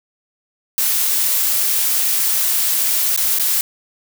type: noise with dropouts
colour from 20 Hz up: blue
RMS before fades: -17 dBFS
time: 0.78-3.61 s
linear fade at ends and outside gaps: 1 ms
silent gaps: 3.163-3.175 / 3.387-3.396 s
effects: none